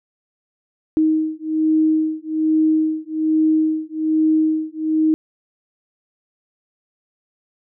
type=beating tone pair; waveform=sine; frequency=313.3 / 314.5 Hz; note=D#4 / D#4; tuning=+12 / +19 cents; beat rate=1.2 Hz; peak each=-18 dBFS; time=0.97-5.14 s; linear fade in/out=0 ms; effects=none